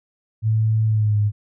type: tone with pitch glide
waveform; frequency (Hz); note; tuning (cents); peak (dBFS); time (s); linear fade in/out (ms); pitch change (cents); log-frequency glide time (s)
sine; 110 to 104.31; A2 to G#2; 0 to +8; -15; 0.42-1.32; 50; -92; 0.86-1.18
effects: none